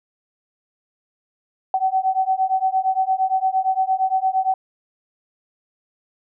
sine beating tone pair, 755 / 763.7 Hz, F#5 / G5, +35 / -45 cents, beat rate 8.7 Hz, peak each -20 dBFS, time 1.74-4.54 s, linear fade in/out 2 ms, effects none

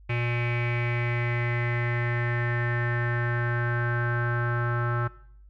square tone with low-pass filter sweep, 119.7 Hz, A#2, 46 cents sharp, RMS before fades -27 dBFS, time 0.09-5.08 s, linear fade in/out 10 ms, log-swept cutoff 2400 to 1400 Hz, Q 6.9, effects noise-tail reverb RT60 0.6 s tail -18 dB re dry + added 50 Hz sine -48 dBFS peak until 5.49 s

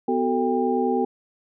sine tone cluster, 249.9 / 375.6 / 445.3 / 798 Hz, B3 / F#4 / A4 / G5, +21 / +26 / +21 / +31 cents, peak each -24 / -25 / -25 / -26 dBFS, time 0.08-1.05 s, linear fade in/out 5 ms, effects none

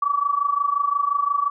sine tone with amplitude modulation, 1146 Hz, D6, 43 cents flat, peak -15 dBFS, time 0.02-1.5 s, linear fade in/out 5 ms, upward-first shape sine, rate 25.7 Hz, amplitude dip 80%, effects none

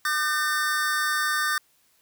square tone cluster, 1205 / 1532 / 1810 Hz, D6 / G6 / A6, +44 / -40 / +48 cents, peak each -28 dBFS, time 0.05-1.58 s, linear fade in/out 2 ms, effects white hiss -64 dBFS RMS until 2.01 s

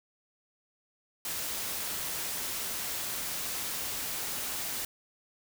white noise, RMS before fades -35 dBFS, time 1.25-4.85 s, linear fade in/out 2 ms, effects none

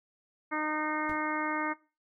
harmonic tone, 306.5 Hz, D#4, 26 cents flat, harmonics 1 / 2 / 3 / 4 / 5 / 6 / 7, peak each -35 / -40 / -36 / -36 / -39 / -40 / -38 dBFS, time 0.51-1.74 s, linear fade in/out 20 ms
brown noise with exponential decay, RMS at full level -40 dBFS, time 1.09-1.21 s, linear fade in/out 2 ms, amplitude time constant 26 ms
effects noise-tail reverb RT60 0.3 s tail -18 dB re dry

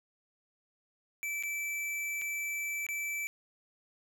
square tone with dropouts, 2320 Hz, D7, 22 cents flat, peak -34 dBFS, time 1.23-3.27 s, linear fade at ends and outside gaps 0 ms, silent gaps 1.426-1.435 / 2.215-2.219 / 2.866-2.888 s, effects none

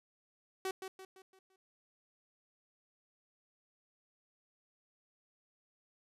sawtooth tone with echo, 379.2 Hz, F#4, 43 cents sharp, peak -31 dBFS, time 0.65-0.71 s, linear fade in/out 2 ms, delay 170 ms, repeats 5, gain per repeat -7 dB, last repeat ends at 1.56 s, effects resampled to 32000 Hz

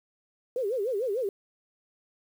sine tone with vibrato, 454.5 Hz, A#4, 44 cents flat, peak -26 dBFS, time 0.56-1.29 s, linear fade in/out 2 ms, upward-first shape sine, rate 6.7 Hz, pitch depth 270 cents each way, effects 9-bit

